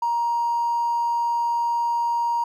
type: tone with hard clipping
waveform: triangle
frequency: 941 Hz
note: A#5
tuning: 16 cents sharp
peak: -20 dBFS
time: 0.02-2.44 s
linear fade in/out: 5 ms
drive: 3 dB
effects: none